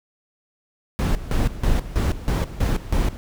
brown noise with tremolo, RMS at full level -19 dBFS, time 0.99-3.17 s, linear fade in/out 0 ms, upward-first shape square, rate 3.1 Hz, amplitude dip 80%, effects none

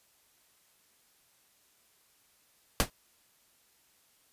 pink noise with exponential decay, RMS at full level -20 dBFS, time 2.8-2.9 s, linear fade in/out 0 ms, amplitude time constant 21 ms, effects white hiss -67 dBFS RMS until 4.32 s + resampled to 32000 Hz

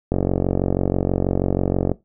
click train, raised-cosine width 2 ms, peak -5 dBFS, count 84, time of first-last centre 0.12-1.917 s, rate 46.2 Hz, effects noise-tail reverb RT60 0.2 s tail -19 dB re dry

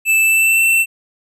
square tone with pitch glide, 2637 to 2686 Hz, E7 to E7, 0 to +32 cents, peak -11 dBFS, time 0.05-0.86 s, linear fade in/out 50 ms, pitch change +32 cents, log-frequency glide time 0.21-0.64 s, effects none

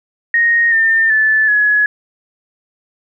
sine tone with pitch steps, 1864.7 / 1804.3 / 1745.9 / 1689.3 Hz, A#6 / A6 / A6 / G#6, 0 / +43 / -14 / +29 cents, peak -9 dBFS, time 0.34-1.86 s, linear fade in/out 2 ms, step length 380 ms, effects none

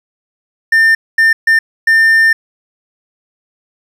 triangle tone bursts at uneven times, 1800 Hz, A6, 39 cents sharp, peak -4 dBFS, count 4, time 0.72-0.95 / 1.18-1.33 / 1.47-1.59 / 1.87-2.33 s, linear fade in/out 5 ms, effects 7-bit

